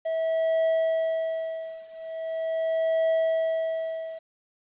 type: tone with tremolo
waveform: triangle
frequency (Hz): 649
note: E5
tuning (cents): -27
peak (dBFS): -18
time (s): 0.05-4.19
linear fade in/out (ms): 10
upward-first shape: triangle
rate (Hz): 0.41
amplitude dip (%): 95
effects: resampled to 8000 Hz + 10-bit